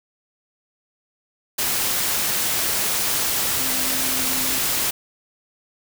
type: tone in noise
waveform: sine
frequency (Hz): 260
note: C4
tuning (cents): -11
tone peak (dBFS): -33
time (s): 3.59-4.59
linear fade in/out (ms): 10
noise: white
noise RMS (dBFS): -22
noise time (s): 1.58-4.91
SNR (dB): -14
effects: none

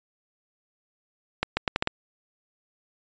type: accelerating click train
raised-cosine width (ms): 0.3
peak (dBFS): -7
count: 6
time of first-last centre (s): 1.43-1.874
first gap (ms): 140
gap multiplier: 0.77
effects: resampled to 16000 Hz

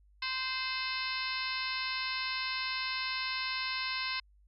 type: harmonic tone with a mistuned harmonic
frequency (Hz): 520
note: C5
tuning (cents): -11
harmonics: 2 / 3 / 4 / 5 / 6 / 7 / 8 / 9 / 10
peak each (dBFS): -40 / -42 / -39 / -40 / -45 / -44 / -40 / -45 / -42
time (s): 0.22-4.2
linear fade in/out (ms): 5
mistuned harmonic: 6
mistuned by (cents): -55
effects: added 50 Hz sine -60 dBFS peak until 4.47 s

